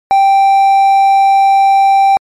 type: tone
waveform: triangle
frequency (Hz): 784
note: G5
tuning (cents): 0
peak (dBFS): -3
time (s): 0.11-2.17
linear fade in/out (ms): 0
effects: MP3 64 kbps